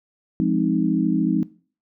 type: chord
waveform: sine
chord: F minor seventh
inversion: none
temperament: equal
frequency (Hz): 174.61 / 207.7 / 261.6 / 311.1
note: F3 / Ab3 / C4 / Eb4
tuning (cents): 0 / 0 / 0 / 0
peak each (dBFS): -23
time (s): 0.4-1.43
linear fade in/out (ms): 0
effects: noise-tail reverb RT60 0.4 s tail -19 dB re dry